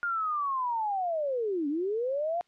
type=linear two-way sweep; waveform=sine; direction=down then up; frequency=1424 to 277.2 to 711 Hz; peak=-27 dBFS; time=0.03-2.41 s; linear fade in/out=0 ms; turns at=1.68 s; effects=white hiss -69 dBFS RMS until 2.47 s + low-pass 4000 Hz 12 dB/octave